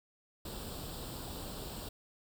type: noise with comb filter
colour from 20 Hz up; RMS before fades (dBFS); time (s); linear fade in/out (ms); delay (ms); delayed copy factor
pink; -43; 0.45-1.89; 5; 0.24; +0.7
effects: none